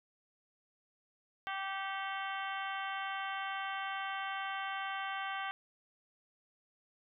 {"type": "harmonic tone with a mistuned harmonic", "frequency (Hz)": 388.9, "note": "G4", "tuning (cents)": -14, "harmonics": [2, 3, 4, 5, 6, 7, 8, 9], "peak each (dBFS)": [-41, -42, -42, -47, -48, -49, -48, -56], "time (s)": [1.47, 5.51], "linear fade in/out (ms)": 0, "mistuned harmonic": 6, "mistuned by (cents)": -100, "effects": []}